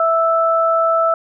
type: tone pair together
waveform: sine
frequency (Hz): 658.2 / 1318.5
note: E5 / E6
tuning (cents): -3 / 0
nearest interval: octave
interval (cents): 1203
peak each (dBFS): -15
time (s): 0-1.14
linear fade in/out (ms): 2
effects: none